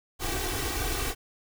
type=noise with comb filter; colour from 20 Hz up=pink; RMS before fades=-30 dBFS; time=0.19-1.15 s; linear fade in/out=50 ms; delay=2.6 ms; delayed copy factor=+0.85; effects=none

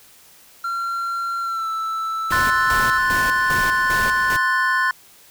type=tone with pitch glide; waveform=triangle; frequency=1371 to 1321.2 Hz; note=F6 to E6; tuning=-32 to +4 cents; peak=-20 dBFS; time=0.64-2.98 s; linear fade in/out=5 ms; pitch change=-64 cents; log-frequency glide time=1.41-1.69 s
type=noise with tremolo; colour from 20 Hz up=pink; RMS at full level=-27 dBFS; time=2.3-4.37 s; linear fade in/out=10 ms; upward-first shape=square; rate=2.5 Hz; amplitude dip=70%
type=chord; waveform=triangle; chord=F# diminished; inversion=second; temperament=equal; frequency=1046.5 / 1480 / 1760 Hz; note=C6 / F#6 / A6; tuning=0 / 0 / 0 cents; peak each=-19 dBFS; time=2.32-4.91 s; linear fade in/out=2 ms
effects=white hiss -49 dBFS RMS until 5.3 s

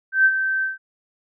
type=tone with ADSR envelope; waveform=sine; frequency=1551 Hz; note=G6; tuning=19 cents flat; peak=-10 dBFS; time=0.12-0.78 s; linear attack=130 ms; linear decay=56 ms; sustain=-9 dB; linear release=150 ms; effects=none

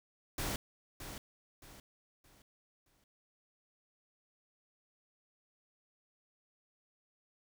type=noise with echo; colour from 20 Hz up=pink; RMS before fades=-37 dBFS; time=0.38-0.56 s; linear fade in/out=2 ms; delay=620 ms; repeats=4; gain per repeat=-9 dB; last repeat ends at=3.04 s; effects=none

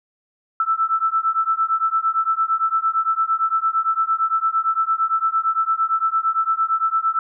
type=beating tone pair; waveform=sine; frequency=1318 / 1326.8 Hz; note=E6 / E6; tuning=-1 / +11 cents; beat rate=8.8 Hz; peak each=-20 dBFS; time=0.6-7.19 s; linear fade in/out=2 ms; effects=none

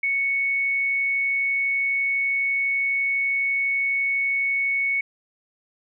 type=tone; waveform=sine; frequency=2217 Hz; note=C#7; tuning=in tune; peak=-20 dBFS; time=0.03-5.01 s; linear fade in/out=5 ms; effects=none

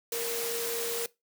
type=tone in noise; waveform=sine; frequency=466.2 Hz; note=A#4; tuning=in tune; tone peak=-33 dBFS; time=0.12-1.06 s; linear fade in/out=2 ms; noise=white; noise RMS=-34 dBFS; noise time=0.12-1.06 s; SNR=-2 dB; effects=noise-tail reverb RT60 0.2 s tail -21 dB re dry + high-pass 200 Hz 12 dB/octave

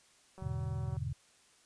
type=click train; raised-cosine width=1 ms; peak=-38 dBFS; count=112; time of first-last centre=0.38-0.967 s; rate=189 Hz
type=chord; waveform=sine; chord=E dominant seventh; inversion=none; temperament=equal; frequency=82.41 / 103.83 / 123.47 / 146.83 Hz; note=E2 / G#2 / B2 / D3; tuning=0 / 0 / 0 / 0 cents; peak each=-40 / -41 / -38 / -40 dBFS; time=0.42-1.13 s; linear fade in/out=5 ms
effects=white hiss -65 dBFS RMS until 1.65 s + resampled to 22050 Hz

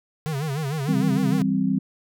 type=tone with vibrato; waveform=square; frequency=146.5 Hz; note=D3; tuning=4 cents flat; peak=-25 dBFS; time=0.26-1.42 s; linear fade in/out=0 ms; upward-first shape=sine; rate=6.6 Hz; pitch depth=160 cents each way
type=chord; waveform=sine; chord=C major; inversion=first; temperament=equal; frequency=164.81 / 196 / 261.6 Hz; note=E3 / G3 / C4; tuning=0 / 0 / 0 cents; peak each=-27 / -22 / -23 dBFS; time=0.88-1.79 s; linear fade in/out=10 ms
effects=none

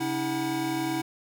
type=tone cluster; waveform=square; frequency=135 / 284 / 324.1 / 746 Hz; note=C#3 / C#4 / E4 / F#5; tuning=-45 / +42 / -29 / +14 cents; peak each=-38 / -36 / -29 / -36 dBFS; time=0-1.02 s; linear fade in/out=10 ms; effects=none

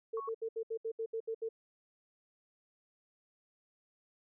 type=tone bursts; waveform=sine; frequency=449.8 Hz; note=A4; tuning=38 cents sharp; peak=-34 dBFS; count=10; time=0.13-1.49 s; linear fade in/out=10 ms; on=73 ms; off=70 ms
type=tone; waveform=sine; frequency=1108.7 Hz; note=C#6; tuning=in tune; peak=-40 dBFS; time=0.17-0.29 s; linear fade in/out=2 ms
effects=none

